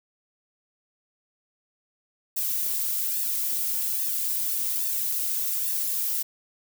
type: noise with flanger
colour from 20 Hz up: violet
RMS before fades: -27 dBFS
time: 2.36-6.23 s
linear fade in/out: 10 ms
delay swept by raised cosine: 1.1 to 3.3 ms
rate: 1.2 Hz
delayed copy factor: +0.7
effects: none